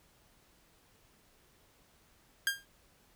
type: tone with exponential decay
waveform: sawtooth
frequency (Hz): 1609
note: G6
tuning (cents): +45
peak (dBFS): -21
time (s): 2.47-2.65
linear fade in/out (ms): 1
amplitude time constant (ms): 37
effects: pink hiss -66 dBFS RMS until 3.15 s